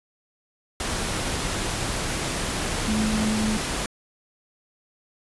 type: tone in noise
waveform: sine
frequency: 216.1 Hz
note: A3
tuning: 31 cents flat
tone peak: -22 dBFS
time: 2.88-3.57 s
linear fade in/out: 2 ms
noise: pink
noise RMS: -27 dBFS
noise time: 0.8-3.86 s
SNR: +2 dB
effects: resampled to 24000 Hz